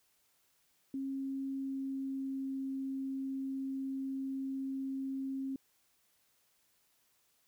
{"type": "tone with pitch glide", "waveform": "sine", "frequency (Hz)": [270.3, 268.4], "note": ["C#4", "C4"], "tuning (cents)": [-44, 44], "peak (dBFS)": -35, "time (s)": [0.94, 5.56], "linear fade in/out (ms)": 2, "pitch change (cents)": -12, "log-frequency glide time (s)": [1.33, 2.59], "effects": ["white hiss -73 dBFS RMS until 7.47 s"]}